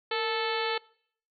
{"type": "harmonic tone with a mistuned harmonic", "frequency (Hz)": 438.2, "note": "A4", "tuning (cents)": -7, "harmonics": [1, 2, 3, 4, 5, 6, 7, 8, 9, 10], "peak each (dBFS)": [-31, -34, -36, -37, -38, -39, -39, -40, -41, -41], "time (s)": [0.11, 0.78], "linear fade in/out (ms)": 5, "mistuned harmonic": 1, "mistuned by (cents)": 78, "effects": ["noise-tail reverb RT60 0.6 s tail -23 dB re dry"]}